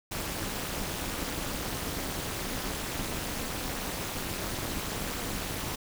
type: noise with amplitude modulation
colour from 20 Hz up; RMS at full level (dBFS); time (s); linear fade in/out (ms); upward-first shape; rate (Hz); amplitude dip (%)
pink; -30; 0.11-5.76; 10; sine; 229; 100
effects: none